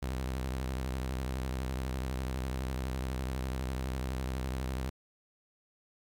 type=tone with vibrato; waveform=sawtooth; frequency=64.7 Hz; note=C2; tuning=19 cents flat; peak=-29 dBFS; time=0.02-4.9 s; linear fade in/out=10 ms; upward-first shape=triangle; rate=12 Hz; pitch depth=120 cents each way; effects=11-bit